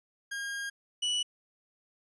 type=tone pair in turn; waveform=40% pulse; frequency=1620 / 2951 Hz; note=G#6 / F#7; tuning=-43 / -5 cents; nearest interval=minor seventh; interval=1038 cents; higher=second; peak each=-33 / -27 dBFS; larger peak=second; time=0.31-0.7 / 1.02-1.23 s; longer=first; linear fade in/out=10 ms; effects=resampled to 24000 Hz